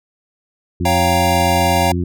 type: harmonic tone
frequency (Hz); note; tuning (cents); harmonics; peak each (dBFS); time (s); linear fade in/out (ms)
88.2; F2; +18; 1 / 2 / 3 / 4; -19 / -22 / -24 / -25; 0.8-2.04; 5
type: chord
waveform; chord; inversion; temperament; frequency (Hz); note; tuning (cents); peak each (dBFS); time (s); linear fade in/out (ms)
square; G half-diminished seventh; second; equal; 554.4 / 698.5 / 784 / 932.3; Db5 / F5 / G5 / Bb5; 0 / 0 / 0 / 0; -22 / -19 / -20 / -21; 0.85-1.92; 5
effects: none